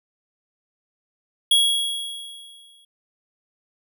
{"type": "tone with exponential decay", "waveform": "square", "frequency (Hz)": 3322, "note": "G#7", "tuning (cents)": 0, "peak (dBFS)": -13, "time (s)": [1.51, 2.85], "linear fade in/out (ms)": 5, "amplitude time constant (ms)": 290, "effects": []}